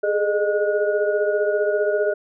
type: tone cluster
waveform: sine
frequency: 413.3 / 428.4 / 613 / 1451 Hz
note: G#4 / A4 / D#5 / F#6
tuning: -8 / -46 / -26 / -34 cents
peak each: -22 / -25 / -21 / -29 dBFS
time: 0.03-2.14 s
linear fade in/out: 10 ms
effects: none